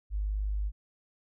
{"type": "tone", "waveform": "sine", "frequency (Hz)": 51, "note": "G#1", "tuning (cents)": -31, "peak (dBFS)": -28, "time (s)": [0.1, 0.72], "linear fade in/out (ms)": 50, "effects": []}